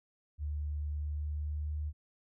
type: tone with pitch glide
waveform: sine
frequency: 74.2 to 75.45 Hz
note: D2 to D2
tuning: +18 to +47 cents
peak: -33 dBFS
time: 0.38-1.93 s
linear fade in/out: 50 ms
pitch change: +29 cents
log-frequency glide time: 0.91-1.82 s
effects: none